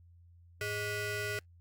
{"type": "ring-modulated tone", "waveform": "20% pulse", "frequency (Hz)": 520, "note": "C5", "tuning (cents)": -11, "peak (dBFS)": -26, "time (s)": [0.61, 1.39], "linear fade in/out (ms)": 2, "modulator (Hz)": 935, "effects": ["added 86 Hz sine -56 dBFS peak until 1.6 s", "Opus 48 kbps"]}